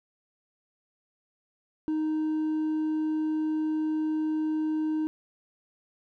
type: tone with hard clipping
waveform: sine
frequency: 311.1 Hz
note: D#4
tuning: in tune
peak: -26 dBFS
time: 1.88-5.07 s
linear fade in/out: 0 ms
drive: 2 dB
effects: none